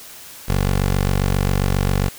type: tone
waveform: 15% pulse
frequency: 47.45 Hz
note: F#1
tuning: 44 cents sharp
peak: -10 dBFS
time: 0.48-2.09 s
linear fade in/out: 10 ms
effects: white hiss -39 dBFS RMS until 2.18 s